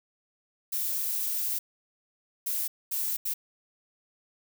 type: noise bursts at uneven times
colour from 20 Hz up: violet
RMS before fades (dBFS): -30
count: 4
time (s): 0.72-1.59 / 2.46-2.68 / 2.91-3.17 / 3.25-3.34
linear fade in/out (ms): 10
effects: none